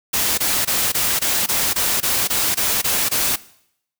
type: noise bursts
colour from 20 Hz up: white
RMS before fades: -19 dBFS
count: 12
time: 0.13-3.361 s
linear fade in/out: 10 ms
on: 250 ms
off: 21 ms
effects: noise-tail reverb RT60 0.7 s tail -19 dB re dry